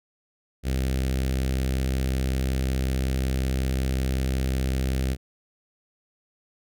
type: tone with notch filter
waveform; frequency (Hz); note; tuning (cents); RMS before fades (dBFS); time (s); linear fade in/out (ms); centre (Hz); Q
sawtooth; 65.41; C2; 0; -25; 0.63-5.17; 50; 1000; 0.84
effects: none